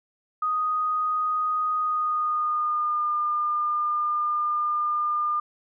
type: tone with pitch glide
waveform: sine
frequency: 1244.5 to 1205.6 Hz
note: D#6 to D6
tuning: 0 to +45 cents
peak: -22 dBFS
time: 0.42-5.4 s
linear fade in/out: 5 ms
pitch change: -55 cents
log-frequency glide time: 1.77-3.12 s
effects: none